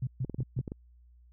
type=tone bursts; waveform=sine; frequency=127.4 Hz; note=C3; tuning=46 cents flat; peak=-28 dBFS; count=4; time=0.02-0.614 s; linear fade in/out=5 ms; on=51 ms; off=130 ms
type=clicks; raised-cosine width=3 ms; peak=-24 dBFS; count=7; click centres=0.247 / 0.297 / 0.345 / 0.405 / 0.59 / 0.678 / 0.719 s
effects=added 60 Hz sine -55 dBFS peak until 1.32 s